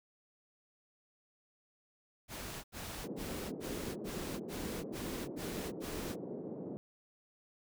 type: noise bursts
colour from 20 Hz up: pink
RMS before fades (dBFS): -44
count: 9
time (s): 2.28-6.16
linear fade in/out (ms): 50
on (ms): 360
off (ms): 80
type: band-pass noise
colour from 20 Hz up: white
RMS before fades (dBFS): -43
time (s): 3.04-6.77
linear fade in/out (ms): 0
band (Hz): 160 to 450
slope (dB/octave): 24
effects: none